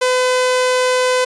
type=tone; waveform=sawtooth; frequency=506 Hz; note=B4; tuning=42 cents sharp; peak=-9 dBFS; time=0.01-1.25 s; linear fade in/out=10 ms; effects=resampled to 22050 Hz